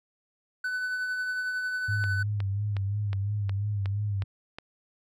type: tone with tremolo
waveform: triangle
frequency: 1500 Hz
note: F#6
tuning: 23 cents sharp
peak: -25 dBFS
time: 0.64-2.23 s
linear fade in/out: 5 ms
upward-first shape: triangle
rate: 11 Hz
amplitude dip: 35%
type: tone with vibrato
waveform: sine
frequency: 101.1 Hz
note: G#2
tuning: 46 cents flat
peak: -26 dBFS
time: 1.88-4.24 s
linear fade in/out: 10 ms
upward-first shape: sine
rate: 2.9 Hz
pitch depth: 63 cents each way
type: click train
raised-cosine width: 0.3 ms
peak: -22 dBFS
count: 8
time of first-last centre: 2.04-4.585 s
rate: 2.75 Hz
effects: none